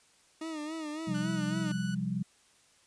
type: tone with vibrato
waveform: 40% pulse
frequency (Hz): 311.1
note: D#4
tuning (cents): 0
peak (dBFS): -35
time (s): 0.41-1.72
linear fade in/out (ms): 5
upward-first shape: sine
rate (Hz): 3.6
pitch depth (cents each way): 79
type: chord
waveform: sine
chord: C suspended fourth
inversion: none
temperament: just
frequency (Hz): 130.81 / 174.42 / 196.22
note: C3 / F3 / G3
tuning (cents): 0 / -2 / +2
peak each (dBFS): -37 / -34 / -33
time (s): 1.07-2.23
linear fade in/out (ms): 10
type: tone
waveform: sawtooth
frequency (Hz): 1480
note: F#6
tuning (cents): 0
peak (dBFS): -38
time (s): 1.14-1.95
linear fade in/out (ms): 10
effects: white hiss -64 dBFS RMS until 2.86 s + resampled to 22050 Hz